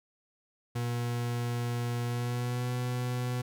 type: tone with pitch glide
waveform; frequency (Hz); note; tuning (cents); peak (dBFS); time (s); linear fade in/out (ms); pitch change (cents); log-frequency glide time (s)
40% pulse; 120 to 124.09; B2 to B2; -49 to +9; -29; 0.75-3.42; 10; +58; 2.06-2.72
effects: none